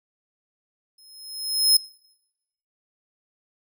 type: tone with exponential growth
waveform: sawtooth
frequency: 5150 Hz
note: E8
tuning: 41 cents flat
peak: -9 dBFS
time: 0.98-1.77 s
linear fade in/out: 5 ms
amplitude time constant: 170 ms
effects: noise-tail reverb RT60 0.9 s tail -24 dB re dry